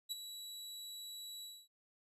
sawtooth tone with ADSR envelope, 3918 Hz, B7, 15 cents flat, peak -33 dBFS, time 0.09-1.68 s, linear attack 27 ms, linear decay 20 ms, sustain -10 dB, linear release 250 ms, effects resampled to 32000 Hz

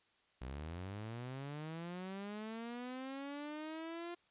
sawtooth linear sweep, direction up, 59.9 to 349.2 Hz, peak -39 dBFS, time 0.41-4.15 s, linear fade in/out 10 ms, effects white hiss -73 dBFS RMS until 4.3 s + resampled to 8000 Hz

